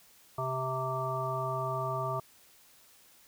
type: harmonic tone with a mistuned harmonic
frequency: 130.81 Hz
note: C3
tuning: in tune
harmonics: 1 / 3 / 5 / 7 / 9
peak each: -36 / -40 / -36 / -39 / -35 dBFS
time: 0.38-2.2 s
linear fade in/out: 5 ms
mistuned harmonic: 9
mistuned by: -15 cents
effects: white hiss -60 dBFS RMS until 3.27 s